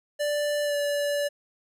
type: tone with pitch glide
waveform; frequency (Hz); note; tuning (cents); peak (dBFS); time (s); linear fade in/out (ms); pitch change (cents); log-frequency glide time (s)
square; 587.3 to 578.2; D5 to D5; 0 to -27; -25; 0.19-1.29; 20; -27; 0.64-0.75
effects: resampled to 32000 Hz